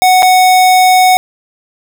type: tone with dropouts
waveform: square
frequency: 740 Hz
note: F#5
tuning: in tune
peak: -5 dBFS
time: 0.02-1.17 s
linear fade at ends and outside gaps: 0 ms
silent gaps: 0.223-0.229 s
effects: none